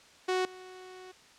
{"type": "tone with level steps", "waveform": "sawtooth", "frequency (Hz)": 370, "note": "F#4", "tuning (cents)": 0, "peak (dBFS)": [-23, -42], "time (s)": [0.28, 1.12], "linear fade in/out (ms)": 10, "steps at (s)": 0.45, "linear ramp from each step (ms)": 2, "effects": ["white hiss -57 dBFS RMS until 1.38 s", "low-pass 6000 Hz 12 dB/octave"]}